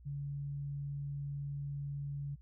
sine tone, 141.9 Hz, C#3, 41 cents sharp, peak -37 dBFS, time 0.05-2.36 s, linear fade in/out 20 ms, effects added 60 Hz sine -54 dBFS peak until 2.41 s

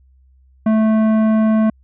sine tone with tanh clipping, 218.8 Hz, A3, 9 cents flat, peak -13 dBFS, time 0.66-1.7 s, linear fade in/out 5 ms, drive 13 dB, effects added 65 Hz sine -48 dBFS peak until 1.83 s

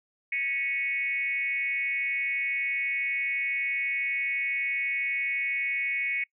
sine tone with frequency modulation, 2217 Hz, C#7, in tune, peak -26 dBFS, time 0.32-6.24 s, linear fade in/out 5 ms, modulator 280 Hz, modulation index 0.76, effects noise-tail reverb RT60 0.1 s tail -25 dB re dry

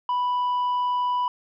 sine tone with tanh clipping, 987.8 Hz, B5, in tune, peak -22 dBFS, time 0.09-1.28 s, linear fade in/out 2 ms, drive 3 dB, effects none

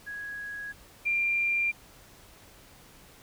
sine tone pair in turn, 1661.2 / 2383 Hz, G#6 / D7, 0 / +25 cents, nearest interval tritone, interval 625 cents, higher second, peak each -35 / -24 dBFS, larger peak second, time 0.06-0.73 / 1.05-1.72 s, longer neither, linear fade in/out 20 ms, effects pink hiss -54 dBFS RMS until 3.22 s

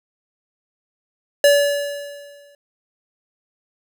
square tone with exponential decay, 573 Hz, D5, 43 cents flat, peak -9 dBFS, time 1.44-2.55 s, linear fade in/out 2 ms, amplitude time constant 240 ms, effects none

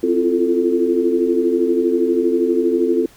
sine chord, F major seventh, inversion second, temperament equal with one note detuned, 261.6 / 336.7 / 349.2 / 440 Hz, C4 / E4 / F4 / A4, 0 / +37 / 0 / 0 cents, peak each -21 / -20 / -18 / -19 dBFS, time 0.03-3.06 s, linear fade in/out 5 ms, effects pink hiss -48 dBFS RMS until 3.16 s

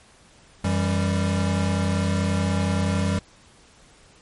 square tone cluster, 92 / 165.4 / 196.4 Hz, F#2 / E3 / G3, -9 / +6 / +4 cents, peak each -24 / -29 / -25 dBFS, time 0.64-3.19 s, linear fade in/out 5 ms, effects pink hiss -53 dBFS RMS until 4.21 s + MP3 48 kbps

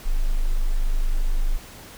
sine tone, 25.39 Hz, G#0, 38 cents flat, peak -17 dBFS, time 0.05-1.58 s, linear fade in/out 20 ms, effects pink hiss -43 dBFS RMS until 1.97 s

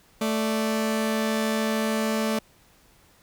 sawtooth tone pair together, 220 / 586.8 Hz, A3 / D5, 0 / -2 cents, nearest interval octave + perfect fourth, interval 1698 cents, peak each -20 / -26 dBFS, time 0.21-2.39 s, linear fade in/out 5 ms, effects pink hiss -58 dBFS RMS until 3.22 s

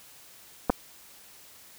clicks, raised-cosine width 1 ms, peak -8 dBFS, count 2, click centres 0.697 / 0.701 s, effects white hiss -52 dBFS RMS until 1.78 s

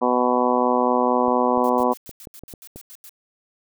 harmonic tone, 124.3 Hz, B2, 12 cents sharp, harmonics 2 / 3 / 4 / 5 / 6 / 7 / 8 / 9, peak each -23 / -26 / -23 / -26 / -25 / -27 / -23 / -29 dBFS, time 0.01-1.94 s, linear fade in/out 20 ms
clicks, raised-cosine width 2 ms, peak -24 dBFS, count 8, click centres 1.282 / 1.576 / 1.803 / 2.093 / 2.272 / 2.436 / 2.538 / 2.76 s
blue noise bursts, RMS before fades -42 dBFS, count 11, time 1.64-3.093 s, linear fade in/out 0 ms, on 53 ms, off 87 ms
effects none

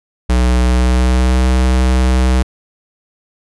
square tone with pitch glide, 61.74 to 63.48 Hz, B1 to B1, 0 to +48 cents, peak -10 dBFS, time 0.29-2.43 s, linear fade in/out 10 ms, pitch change +48 cents, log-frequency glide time 0.61-1.47 s, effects resampled to 24000 Hz

